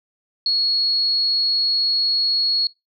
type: tone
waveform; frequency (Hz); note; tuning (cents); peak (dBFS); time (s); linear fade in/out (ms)
sine; 4334; C#8; -40; -16; 0.46-2.67; 2
effects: noise-tail reverb RT60 0.2 s tail -22 dB re dry